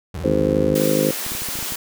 30% pulse tone with vibrato, 81 Hz, E2, 30 cents flat, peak -24 dBFS, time 0.14-0.75 s, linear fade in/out 5 ms, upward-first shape sine, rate 17 Hz, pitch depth 290 cents each way
harmonic tone, 51.9 Hz, G#1, in tune, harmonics 3 / 4 / 5 / 6 / 7 / 8 / 9 / 10, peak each -25 / -26 / -24 / -23 / -29 / -25 / -27 / -20 dBFS, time 0.24-1.11 s, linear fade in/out 5 ms
white high-pass noise, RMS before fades -27 dBFS, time 0.75-1.76 s, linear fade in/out 5 ms, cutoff 160 Hz, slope 96 dB/octave
clicks, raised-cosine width 3 ms, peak -21 dBFS, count 9, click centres 1.265 / 1.319 / 1.351 / 1.42 / 1.487 / 1.555 / 1.589 / 1.627 / 1.722 s
effects none

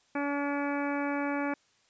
harmonic tone, 285.2 Hz, C#4, 49 cents sharp, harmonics 1 / 2 / 3 / 4 / 5 / 6 / 7 / 8 / 9, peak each -31 / -36 / -37 / -41 / -40 / -41 / -50 / -41 / -52 dBFS, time 0.15-1.54 s, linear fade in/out 5 ms, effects white hiss -67 dBFS RMS until 1.89 s + resampled to 16000 Hz

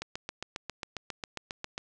click train, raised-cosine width 0.2 ms, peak -18 dBFS, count 14, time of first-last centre 0.02-1.779 s, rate 7.39 Hz, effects resampled to 24000 Hz + 9-bit

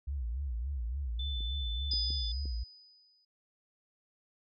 sine tone with vibrato, 63.6 Hz, C2, 48 cents flat, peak -32 dBFS, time 0.07-2.64 s, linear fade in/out 10 ms, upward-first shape sine, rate 3.5 Hz, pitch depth 210 cents each way
sine tone, 3520 Hz, A7, in tune, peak -38 dBFS, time 1.19-2.32 s, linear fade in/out 5 ms
clicks, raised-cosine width 3 ms, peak -39 / -36 / -33 / -33 dBFS, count 4, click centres 1.406 / 1.936 / 2.105 / 2.456 s
sine tone with exponential decay, 4978 Hz, D#8, in tune, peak -28 dBFS, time 1.91-3.25 s, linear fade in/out 5 ms, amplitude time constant 290 ms
effects MP3 96 kbps

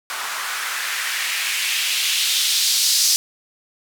blue noise with band-pass filter sweep, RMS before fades -21 dBFS, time 0.1-3.16 s, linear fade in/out 0 ms, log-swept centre 1100 to 5200 Hz, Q 1.8, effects none

